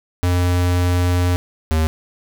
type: tone pair in turn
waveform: square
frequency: 89 / 79.21 Hz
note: F2 / D#2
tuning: +33 / +32 cents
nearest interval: major second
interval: 201 cents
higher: first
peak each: -15 dBFS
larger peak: neither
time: 0.23-1.36 / 1.71-1.87 s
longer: first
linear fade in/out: 0 ms
effects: none